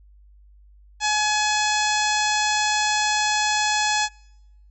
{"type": "harmonic tone", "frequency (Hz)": 847, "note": "G#5", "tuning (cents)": 34, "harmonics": [1, 2, 3, 4, 5, 6, 7, 8, 9], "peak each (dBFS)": [-23, -26, -28, -29, -30, -31, -31, -32, -33], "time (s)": [1, 4.09], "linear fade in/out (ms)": 50, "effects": ["noise-tail reverb RT60 0.9 s tail -26 dB re dry", "added 50 Hz sine -48 dBFS peak until 4.7 s"]}